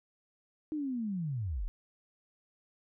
sine linear sweep, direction down, 314.7 to 30.92 Hz, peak -32 dBFS, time 0.72-1.68 s, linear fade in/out 0 ms, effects none

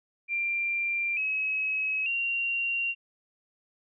sine tone with pitch steps, 2375 / 2560 / 2760 Hz, D7 / D#7 / F7, +19 / +49 / -21 cents, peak -26 dBFS, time 0.28-2.95 s, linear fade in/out 50 ms, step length 890 ms, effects none

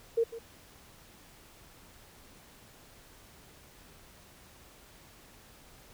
sine tone with echo, 460 Hz, A#4, 23 cents flat, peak -23 dBFS, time 0.17-0.24 s, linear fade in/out 10 ms, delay 150 ms, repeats 1, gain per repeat -15 dB, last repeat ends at 0.39 s, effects pink hiss -56 dBFS RMS until 5.93 s

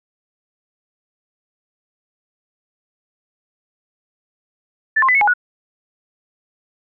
sine tone with pitch steps, 1759 / 1057 / 2003 / 2196 / 829 / 1462 Hz, A6 / C6 / B6 / C#7 / G#5 / F#6, -1 / +17 / +24 / -17 / -3 / -21 cents, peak -11 dBFS, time 4.96-5.338 s, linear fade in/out 10 ms, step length 63 ms, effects none

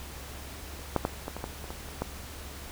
clicks, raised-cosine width 1 ms, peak -10 / -12 / -20 / -23 / -18 / -27 / -23 / -29 / -15 dBFS, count 9, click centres 0.963 / 1.051 / 1.281 / 1.366 / 1.441 / 1.642 / 1.705 / 1.887 / 2.02 s, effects added 70 Hz sine -44 dBFS peak until 2.71 s + pink hiss -44 dBFS RMS until 2.71 s

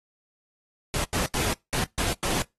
pink noise bursts at uneven times, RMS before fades -27 dBFS, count 6, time 0.94-1.04 / 1.13-1.26 / 1.34-1.53 / 1.73-1.84 / 1.98-2.13 / 2.23-2.42 s, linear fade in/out 0 ms, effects noise-tail reverb RT60 0.2 s tail -24 dB re dry + AAC 32 kbps

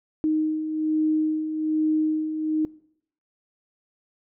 sine beating tone pair, 310 / 311.2 Hz, D#4 / D#4, -6 / 0 cents, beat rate 1.2 Hz, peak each -30 / -22 dBFS, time 0.24-2.65 s, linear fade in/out 0 ms, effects noise-tail reverb RT60 0.7 s tail -22 dB re dry

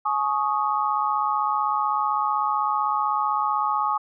sine chord, Ab suspended fourth, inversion none, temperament equal with one note detuned, 846.1 / 1108.7 / 1244.5 Hz, Ab5 / Db6 / Eb6, +32 / 0 / 0 cents, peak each -25 dBFS, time 0.05-3.98 s, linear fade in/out 10 ms, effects none

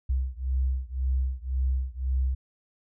sine beating tone pair, 64.1 / 66 Hz, C2 / C2, -35 / +16 cents, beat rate 1.9 Hz, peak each -27 / -28 dBFS, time 0.09-2.35 s, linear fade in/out 10 ms, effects none

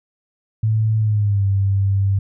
sine tone with pitch glide, 109.6 to 98.21 Hz, A2 to G2, -6 to +4 cents, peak -14 dBFS, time 0.63-2.19 s, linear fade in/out 5 ms, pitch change -190 cents, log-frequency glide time 0.98-1.46 s, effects none

